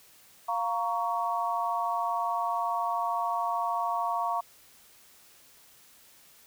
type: chord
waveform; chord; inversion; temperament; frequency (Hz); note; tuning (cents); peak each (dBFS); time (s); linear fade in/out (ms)
sine; Bb minor; second; just; 699.2 / 932.3 / 1118.8; F5 / Bb5 / Db6; +2 / 0 / +16; -31; 0.48-4.41; 10
effects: white hiss -57 dBFS RMS until 6.46 s